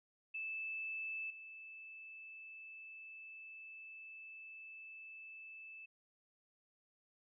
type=tone with level steps; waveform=sine; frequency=2629 Hz; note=E7; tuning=5 cents flat; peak=-40 / -50 dBFS; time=0.34-5.86 s; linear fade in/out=10 ms; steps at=1.3 s; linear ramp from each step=5 ms; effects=none